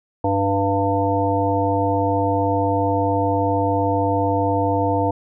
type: harmonic tone with a mistuned harmonic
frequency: 98.5 Hz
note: G2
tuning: 9 cents sharp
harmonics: 1 / 3 / 5 / 7 / 9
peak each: -23 / -23 / -23 / -23 / -23 dBFS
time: 0.24-5.11 s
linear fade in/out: 5 ms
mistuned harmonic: 9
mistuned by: +22 cents
effects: none